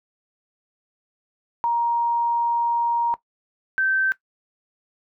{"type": "tone pair in turn", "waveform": "sine", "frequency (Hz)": [940, 1551.1], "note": ["A#5", "G6"], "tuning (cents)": [14, -19], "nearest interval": "major sixth", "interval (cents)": 867, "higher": "second", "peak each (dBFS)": -18, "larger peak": "neither", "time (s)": [[1.64, 3.14], [3.78, 4.12]], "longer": "first", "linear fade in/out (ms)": 0, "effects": ["noise-tail reverb RT60 0.1 s tail -17 dB re dry"]}